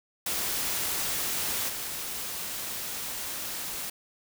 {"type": "noise with level steps", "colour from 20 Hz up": "white", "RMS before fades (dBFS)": [-30, -35], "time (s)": [0.26, 3.9], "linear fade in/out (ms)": 5, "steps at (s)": 1.68, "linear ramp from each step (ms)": 20, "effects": []}